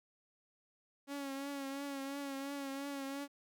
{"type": "tone with vibrato", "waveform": "sawtooth", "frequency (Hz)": 277.2, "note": "C#4", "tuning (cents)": 0, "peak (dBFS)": -36, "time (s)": [1.07, 3.28], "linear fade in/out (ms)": 50, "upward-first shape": "triangle", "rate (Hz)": 2.9, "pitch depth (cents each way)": 48, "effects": []}